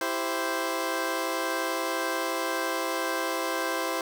15% pulse chord, C major, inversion first, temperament equal with one note detuned, 331.7 / 392 / 523.3 Hz, E4 / G4 / C5, +11 / 0 / 0 cents, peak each -25 / -28 / -24 dBFS, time 0.01-4.01 s, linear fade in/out 2 ms, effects none

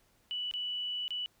sine tone with dropouts, 2960 Hz, F#7, in tune, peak -33 dBFS, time 0.31-1.26 s, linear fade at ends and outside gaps 0 ms, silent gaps 0.512-0.538 / 1.08-1.106 s, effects pink hiss -69 dBFS RMS until 1.4 s

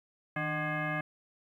sine tone with frequency modulation, 753 Hz, F#5, 30 cents sharp, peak -30 dBFS, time 0.36-1.01 s, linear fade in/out 5 ms, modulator 455 Hz, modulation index 3.1, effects 11-bit

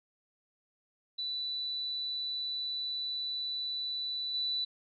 sine tone with level steps, 3972 Hz, B7, 9 cents sharp, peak -33 / -30 dBFS, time 1.18-4.65 s, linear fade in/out 10 ms, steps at 4.34 s, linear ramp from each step 5 ms, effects none

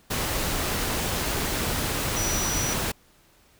sine tone in noise, 5870 Hz, F#8, 15 cents flat, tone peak -28 dBFS, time 2.16-2.74 s, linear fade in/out 10 ms, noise pink, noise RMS -27 dBFS, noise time 0.1-2.92 s, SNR -4 dB, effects pink hiss -59 dBFS RMS until 3.59 s

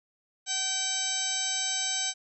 harmonic tone with a mistuned harmonic, 772 Hz, G5, 27 cents flat, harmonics 1 / 2 / 3 / 4 / 5 / 6 / 7 / 8 / 10, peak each -41 / -40 / -41 / -36 / -35 / -40 / -39 / -32 / -34 dBFS, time 0.46-2.14 s, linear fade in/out 50 ms, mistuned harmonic 1, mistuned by -40 cents, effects none

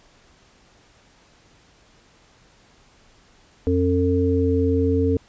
harmonic tone, 89.9 Hz, F#2, 49 cents flat, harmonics 1 / 3 / 5, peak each -21 / -21 / -21 dBFS, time 3.67-5.17 s, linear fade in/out 0 ms, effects pink hiss -55 dBFS RMS until 5.28 s + resampled to 16000 Hz

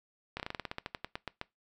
slowing click train, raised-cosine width 0.3 ms, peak -20 dBFS, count 16, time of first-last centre 0.37-1.414 s, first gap 28 ms, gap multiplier 1.12, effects noise-tail reverb RT60 0.2 s tail -21 dB re dry

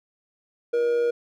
triangle tone with amplitude modulation, 475.6 Hz, A#4, 35 cents sharp, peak -16 dBFS, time 0.73-1.11 s, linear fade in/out 10 ms, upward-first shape sine, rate 135 Hz, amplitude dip 35%, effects none

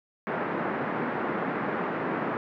pink band-pass noise, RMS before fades -30 dBFS, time 0.27-2.37 s, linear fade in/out 0 ms, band 180 to 1800 Hz, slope 24 dB/octave, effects none

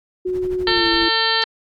sine tone with pitch glide, 366.6 to 336.2 Hz, F#4 to E4, -16 to +34 cents, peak -19 dBFS, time 0.25-1.09 s, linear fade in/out 10 ms, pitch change -150 cents, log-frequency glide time 0.64-0.88 s
brown noise with tremolo, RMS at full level -32 dBFS, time 0.26-1.11 s, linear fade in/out 50 ms, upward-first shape sine, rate 12 Hz, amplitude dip 85%
harmonic tone, 450 Hz, A4, 39 cents sharp, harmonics 1 / 2 / 3 / 4 / 5 / 6 / 7 / 8 / 9 / 10, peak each -27 / -24 / -26 / -21 / -33 / -31 / -23 / -31 / -23 / -24 dBFS, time 0.67-1.44 s, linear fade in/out 2 ms
effects AAC 64 kbps

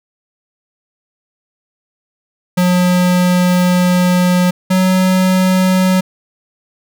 square tone pair in turn, 179.9 / 185.81 Hz, F#3 / F#3, -48 / +8 cents, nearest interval minor second, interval 56 cents, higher second, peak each -10 dBFS, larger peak neither, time 2.57-4.51 / 4.7-6.01 s, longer first, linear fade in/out 10 ms, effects none

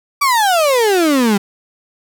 35% pulse exponential sweep, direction down, 1174.7 to 193.3 Hz, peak -9 dBFS, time 0.21-1.38 s, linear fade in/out 10 ms, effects none

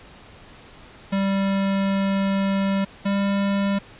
square tone pair in turn, 195.6 / 198.67 Hz, G3 / G3, -4 / +23 cents, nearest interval unison, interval 27 cents, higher second, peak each -20 dBFS, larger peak neither, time 1.12-2.85 / 3.05-3.79 s, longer first, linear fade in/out 10 ms, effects pink hiss -46 dBFS RMS until 3.99 s + resampled to 8000 Hz

